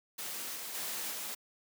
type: noise with level steps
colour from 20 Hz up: white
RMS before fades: -40 / -42 / -38 / -40 dBFS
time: 0.18-1.35 s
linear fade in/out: 10 ms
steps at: 0.55 / 0.74 / 1.11 s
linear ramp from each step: 10 ms
effects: high-pass 200 Hz 12 dB/octave